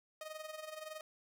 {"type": "tone with amplitude modulation", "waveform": "sawtooth", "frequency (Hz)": 622.3, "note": "D#5", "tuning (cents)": 0, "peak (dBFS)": -38, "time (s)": [0.21, 1.01], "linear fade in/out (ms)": 2, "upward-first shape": "sine", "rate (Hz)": 21.5, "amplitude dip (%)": 70, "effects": []}